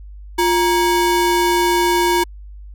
square ring-modulated tone, 646 Hz, E5, 35 cents flat, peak -11 dBFS, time 0.38-2.24 s, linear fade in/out 10 ms, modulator 295 Hz, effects added 50 Hz sine -33 dBFS peak until 2.74 s

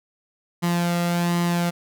sawtooth tone with flanger, 173 Hz, F3, 16 cents flat, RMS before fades -22 dBFS, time 0.62-1.71 s, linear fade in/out 20 ms, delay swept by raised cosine 0.99 to 1.51 ms, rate 1.3 Hz, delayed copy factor +0.5, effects none

